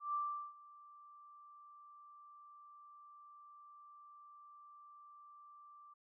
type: tone with ADSR envelope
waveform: sine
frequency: 1174.7 Hz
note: D6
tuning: in tune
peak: -34 dBFS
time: 0-5.94 s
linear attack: 140 ms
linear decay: 390 ms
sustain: -22 dB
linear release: 10 ms
effects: none